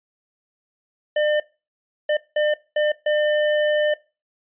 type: tone bursts at uneven times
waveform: square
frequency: 601 Hz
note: D5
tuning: 40 cents sharp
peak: -18 dBFS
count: 5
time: 1.16-1.4 / 2.09-2.17 / 2.36-2.54 / 2.76-2.92 / 3.06-3.94 s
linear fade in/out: 5 ms
effects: noise-tail reverb RT60 0.3 s tail -20 dB re dry + resampled to 8000 Hz